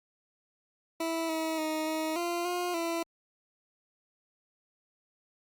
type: tone with pitch steps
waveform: 20% pulse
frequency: 328.3 / 320.6 / 312.7 / 315.6 / 345.5 / 355.1 / 334.8 Hz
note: E4 / E4 / D#4 / D#4 / F4 / F4 / E4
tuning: -7 / -48 / +9 / +25 / -19 / +29 / +27 cents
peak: -25 dBFS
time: 1-3.03 s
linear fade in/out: 5 ms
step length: 290 ms
effects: Opus 48 kbps